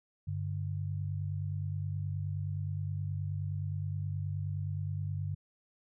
sine tone pair together, 97.07 / 146.6 Hz, G2 / D3, -16 / -3 cents, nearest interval perfect fifth, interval 713 cents, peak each -34 / -37 dBFS, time 0.27-5.35 s, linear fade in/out 10 ms, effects none

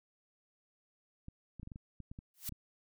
clicks, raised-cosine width 5 ms, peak -34 dBFS, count 11, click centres 1.284 / 1.597 / 1.631 / 1.674 / 1.718 / 1.759 / 2.003 / 2.115 / 2.189 / 2.492 / 2.523 s
blue noise with exponential growth, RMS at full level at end -36 dBFS, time 2.34-2.49 s, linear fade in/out 1 ms, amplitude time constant 31 ms
effects none

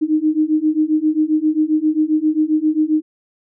sine beating tone pair, 305.4 / 312.9 Hz, D#4 / D#4, -32 / +10 cents, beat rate 7.5 Hz, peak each -17 / -16 dBFS, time 0.01-3.02 s, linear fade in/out 20 ms, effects none

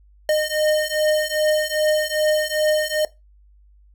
square beating tone pair, 611 / 613.5 Hz, D#5 / D#5, -32 / -25 cents, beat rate 2.5 Hz, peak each -22 / -21 dBFS, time 0.29-3.05 s, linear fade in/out 2 ms, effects noise-tail reverb RT60 0.2 s tail -18 dB re dry + added 50 Hz sine -49 dBFS peak until 3.94 s

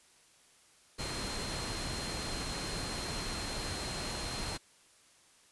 sine tone in noise, 4186 Hz, C8, in tune, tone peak -43 dBFS, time 0.98-4.58 s, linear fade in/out 20 ms, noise pink, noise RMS -38 dBFS, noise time 0.98-4.58 s, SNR -8 dB, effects white hiss -63 dBFS RMS until 5.51 s + resampled to 24000 Hz

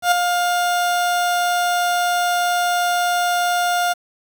30% pulse tone with ADSR envelope, 707 Hz, F5, 21 cents sharp, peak -8 dBFS, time 0.02-3.94 s, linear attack 97 ms, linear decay 7 ms, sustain -6 dB, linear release 19 ms, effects 7-bit

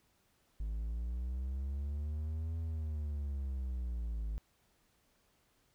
triangle linear two-way sweep, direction up then down, 51.91 to 82.41 to 51.91 Hz, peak -33 dBFS, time 0.6-4.38 s, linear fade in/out 0 ms, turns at 2.58 s, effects pink hiss -73 dBFS RMS until 5.74 s

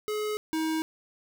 square tone pair in turn, 424.3 / 317.9 Hz, G#4 / D#4, +37 / +37 cents, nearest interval perfect fourth, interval 500 cents, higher first, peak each -29 / -27 dBFS, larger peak second, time 0.08-0.37 / 0.53-0.82 s, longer neither, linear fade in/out 0 ms, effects none

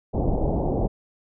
pink low-pass noise, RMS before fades -23 dBFS, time 0.13-0.88 s, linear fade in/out 20 ms, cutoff 800 Hz, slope 48 dB/octave, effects none

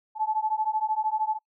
sine beating tone pair, 860 / 873 Hz, A5 / A5, -40 / -14 cents, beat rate 13 Hz, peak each -27 dBFS, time 0.15-1.39 s, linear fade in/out 50 ms, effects noise-tail reverb RT60 0.1 s tail -25 dB re dry

